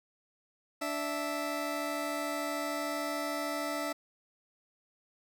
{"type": "tone pair together", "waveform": "20% pulse", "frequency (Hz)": [293, 659.3], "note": ["D4", "E5"], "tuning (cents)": [-4, 0], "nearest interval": "octave + major second", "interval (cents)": 1404, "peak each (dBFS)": [-31, -30], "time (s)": [0.81, 3.93], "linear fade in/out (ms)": 10, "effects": []}